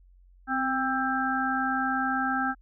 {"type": "harmonic tone with a mistuned harmonic", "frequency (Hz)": 264.4, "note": "C4", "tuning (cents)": 18, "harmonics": [1, 3, 5, 6], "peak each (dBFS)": [-30, -30, -30, -30], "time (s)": [0.47, 2.55], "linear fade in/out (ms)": 50, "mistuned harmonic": 1, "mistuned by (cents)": -25, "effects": ["added 45 Hz sine -53 dBFS peak until 2.61 s"]}